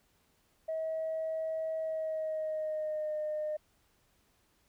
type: tone with pitch glide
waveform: sine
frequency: 640 to 610 Hz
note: D#5 to D#5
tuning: +49 to -34 cents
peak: -31 dBFS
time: 0.68-3.57 s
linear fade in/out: 10 ms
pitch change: -83 cents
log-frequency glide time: 1.78-3.17 s
effects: tanh soft clip ceiling -28 dBFS + pink hiss -71 dBFS RMS until 4.68 s